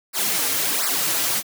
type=noise with flanger; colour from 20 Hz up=white; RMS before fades=-22 dBFS; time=0.13-1.43 s; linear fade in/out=50 ms; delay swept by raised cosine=0.3 to 5.4 ms; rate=1.4 Hz; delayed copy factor=-0.95; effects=high-pass 150 Hz 12 dB/octave